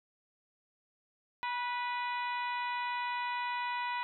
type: harmonic tone with a mistuned harmonic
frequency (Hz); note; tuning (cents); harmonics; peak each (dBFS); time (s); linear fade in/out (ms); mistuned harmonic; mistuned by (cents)
492.6; B4; -5; 2 / 3 / 4 / 5 / 6 / 7 / 8; -34 / -44 / -41 / -43 / -50 / -51 / -50; 1.43-4.03; 0; 2; -25
effects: none